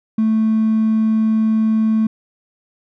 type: tone with hard clipping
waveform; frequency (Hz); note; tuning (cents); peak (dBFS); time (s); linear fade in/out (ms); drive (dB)
triangle; 220; A3; 0; -13; 0.18-2.07; 5; 4
effects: none